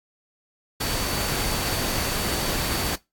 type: tone in noise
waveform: sine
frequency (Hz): 4530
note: C#8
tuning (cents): +37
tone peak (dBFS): -35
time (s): 0.8-2.96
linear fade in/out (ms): 10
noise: pink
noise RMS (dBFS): -26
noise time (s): 0.8-2.96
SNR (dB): -12
effects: noise-tail reverb RT60 0.2 s tail -20 dB re dry + AAC 64 kbps